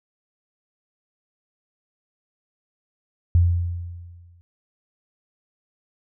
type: tone with exponential decay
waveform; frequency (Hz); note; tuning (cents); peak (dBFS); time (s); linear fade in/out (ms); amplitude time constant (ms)
sine; 86.7; F2; -12; -11; 3.35-4.41; 0; 230
effects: none